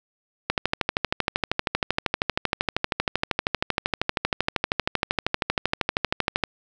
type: click train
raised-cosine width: 0.3 ms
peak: -5 dBFS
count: 77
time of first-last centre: 0.5-6.438 s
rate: 12.8 Hz
effects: none